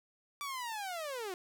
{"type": "linear sweep", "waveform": "sawtooth", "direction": "down", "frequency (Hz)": [1167, 349.2], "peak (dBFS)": -34, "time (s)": [0.41, 1.34], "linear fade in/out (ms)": 0, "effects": []}